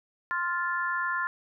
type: chord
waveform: sine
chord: F major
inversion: second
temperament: just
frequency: 1047.7 / 1396.9 / 1746.1 Hz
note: C6 / F6 / A6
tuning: +2 / 0 / -14 cents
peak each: -31 dBFS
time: 0.31-1.27 s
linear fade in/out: 0 ms
effects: none